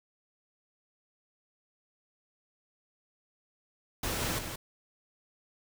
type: noise with echo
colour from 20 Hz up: pink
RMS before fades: -33 dBFS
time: 4.03-4.39 s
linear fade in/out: 5 ms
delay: 170 ms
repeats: 1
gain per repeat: -6 dB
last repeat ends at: 4.56 s
effects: none